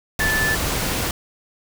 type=tone in noise; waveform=sine; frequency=1749 Hz; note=A6; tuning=11 cents flat; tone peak=-19 dBFS; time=0.2-0.55 s; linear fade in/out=2 ms; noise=pink; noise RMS=-23 dBFS; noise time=0.19-1.11 s; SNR=+1 dB; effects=none